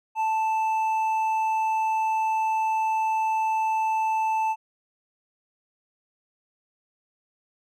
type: tone with hard clipping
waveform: triangle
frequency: 880 Hz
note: A5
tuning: in tune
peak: -23 dBFS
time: 0.15-4.56 s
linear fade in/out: 50 ms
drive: 8 dB
effects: none